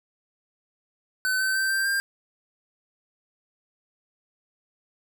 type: tone with pitch steps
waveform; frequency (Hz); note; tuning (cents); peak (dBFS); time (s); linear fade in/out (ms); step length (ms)
square; 1518 / 1536.5 / 1555.3 / 1574.3 / 1593.5; F#6 / G6 / G6 / G6 / G6; +44 / -35 / -14 / +7 / +28; -23; 1.25-2; 0; 150
effects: none

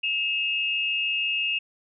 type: tone pair together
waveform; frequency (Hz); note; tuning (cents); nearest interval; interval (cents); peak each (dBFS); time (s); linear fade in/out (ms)
sine; 2587 / 2813; E7 / F7; -33 / +12; minor second; 145; -26; 0.03-1.59; 10
effects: none

